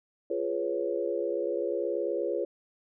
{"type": "chord", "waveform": "sine", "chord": "C# dominant seventh", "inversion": "first", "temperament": "equal with one note detuned", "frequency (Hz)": [347, 415.3, 493.9, 554.4], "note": ["E#4", "G#4", "B4", "C#5"], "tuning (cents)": [-11, 0, 0, 0], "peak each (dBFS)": -33, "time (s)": [0.3, 2.45], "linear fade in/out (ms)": 5, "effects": []}